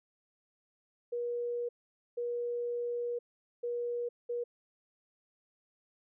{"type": "tone bursts at uneven times", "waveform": "sine", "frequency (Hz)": 479.5, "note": "A#4", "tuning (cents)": 49, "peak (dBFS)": -32, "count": 4, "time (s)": [[1.12, 1.69], [2.17, 3.19], [3.63, 4.09], [4.29, 4.44]], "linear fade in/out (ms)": 10, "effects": []}